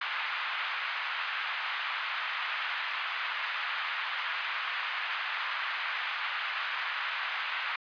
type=band-pass noise; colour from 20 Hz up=pink; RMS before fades=-34 dBFS; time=0.01-7.76 s; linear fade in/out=5 ms; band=1100 to 3100 Hz; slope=24 dB/octave; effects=resampled to 11025 Hz